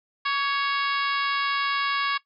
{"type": "harmonic tone with a mistuned harmonic", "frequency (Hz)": 554.4, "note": "C#5", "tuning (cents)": 0, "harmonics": [2, 3, 4, 5, 6, 7, 8, 9], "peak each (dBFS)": [-25, -29, -31, -33, -35, -36, -37, -38], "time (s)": [0.25, 2.18], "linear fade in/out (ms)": 10, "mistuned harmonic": 2, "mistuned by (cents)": 29, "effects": ["noise-tail reverb RT60 0.1 s tail -18 dB re dry"]}